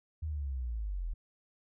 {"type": "linear sweep", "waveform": "sine", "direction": "down", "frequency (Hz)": [80.4, 38.42], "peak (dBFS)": -33, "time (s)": [0.22, 1.14], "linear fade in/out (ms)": 10, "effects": []}